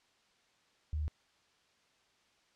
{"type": "tone", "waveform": "sine", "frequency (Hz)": 76, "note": "D#2", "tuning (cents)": -40, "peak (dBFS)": -32, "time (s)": [0.93, 1.08], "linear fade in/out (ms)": 0, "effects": ["white hiss -70 dBFS RMS until 2.55 s", "low-pass 5000 Hz 12 dB/octave"]}